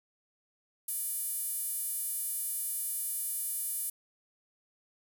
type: tone with high-pass filter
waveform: sawtooth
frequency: 590 Hz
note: D5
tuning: 8 cents sharp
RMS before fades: -35 dBFS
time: 0.88-3.9 s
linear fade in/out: 5 ms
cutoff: 11000 Hz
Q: 3.7
effects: none